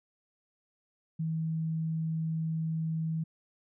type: tone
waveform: sine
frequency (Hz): 160.8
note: E3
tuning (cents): -43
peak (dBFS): -29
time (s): 1.19-3.24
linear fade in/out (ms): 10
effects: none